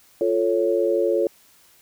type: chord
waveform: sine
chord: F augmented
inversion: none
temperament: equal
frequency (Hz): 349.2 / 440 / 554.4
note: F4 / A4 / C#5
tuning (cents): 0 / 0 / 0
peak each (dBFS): -22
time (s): 0.21-1.27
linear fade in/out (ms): 2
effects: white hiss -55 dBFS RMS until 1.81 s